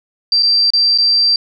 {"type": "tone with dropouts", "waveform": "sine", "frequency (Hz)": 4699, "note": "D8", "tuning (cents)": 0, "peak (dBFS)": -9, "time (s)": [0.32, 1.36], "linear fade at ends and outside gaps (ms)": 2, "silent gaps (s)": [[0.425, 0.43], [0.704, 0.735], [0.977, 0.984]], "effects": []}